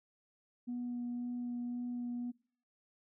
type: tone with vibrato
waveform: sine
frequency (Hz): 243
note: B3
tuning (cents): -28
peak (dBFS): -35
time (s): 0.67-2.32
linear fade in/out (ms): 20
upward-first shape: sine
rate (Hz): 1.9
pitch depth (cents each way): 9
effects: noise-tail reverb RT60 0.5 s tail -23 dB re dry + tanh soft clip ceiling -33 dBFS